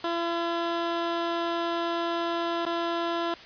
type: tone with dropouts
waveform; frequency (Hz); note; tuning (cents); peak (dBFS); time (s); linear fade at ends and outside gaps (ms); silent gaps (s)
15% pulse; 338.7; E4; +47; -20; 0.04-3.34; 2; 2.653-2.664
effects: white hiss -46 dBFS RMS until 3.45 s + resampled to 11025 Hz